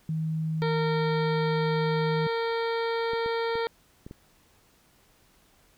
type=tone; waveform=sine; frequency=158.7 Hz; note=D#3; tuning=35 cents sharp; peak=-26 dBFS; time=0.09-2.27 s; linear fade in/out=2 ms
type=harmonic tone; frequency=459.8 Hz; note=A#4; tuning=24 cents flat; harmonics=1 / 2 / 3 / 4 / 5 / 7 / 8 / 9 / 10; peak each=-27 / -33 / -37 / -39 / -41 / -44 / -45 / -46 / -47 dBFS; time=0.62-3.67 s; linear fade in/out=0 ms
type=clicks; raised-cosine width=3 ms; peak=-28 dBFS; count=5; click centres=3.134 / 3.261 / 3.555 / 4.065 / 4.111 s
effects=pink hiss -62 dBFS RMS until 5.77 s